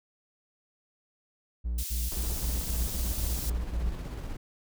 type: tone bursts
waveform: triangle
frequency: 58.9 Hz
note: A#1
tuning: 19 cents sharp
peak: -26 dBFS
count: 9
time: 1.64-3.912 s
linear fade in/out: 20 ms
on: 200 ms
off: 59 ms
type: high-pass noise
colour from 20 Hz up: white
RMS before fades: -37 dBFS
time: 1.78-3.5 s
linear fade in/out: 5 ms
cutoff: 4000 Hz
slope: 12 dB/octave
type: noise with tremolo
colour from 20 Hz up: brown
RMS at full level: -35 dBFS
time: 2.11-4.37 s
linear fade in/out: 10 ms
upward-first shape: square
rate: 16 Hz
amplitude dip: 30%
effects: none